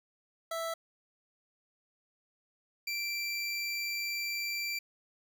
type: tone pair in turn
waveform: 25% pulse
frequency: 659.3 / 2349 Hz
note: E5 / D7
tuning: 0 / 0 cents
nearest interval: octave + minor seventh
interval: 2200 cents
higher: second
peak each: -30 / -29 dBFS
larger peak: second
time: 0.51-0.74 / 2.87-4.79 s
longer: second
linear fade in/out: 5 ms
effects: none